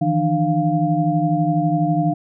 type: tone cluster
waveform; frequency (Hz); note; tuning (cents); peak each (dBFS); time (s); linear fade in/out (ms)
sine; 154.6 / 166.7 / 300.7 / 697; D#3 / E3 / D4 / F5; -11 / +20 / +41 / -4; -21; 0.01-2.14; 10
effects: none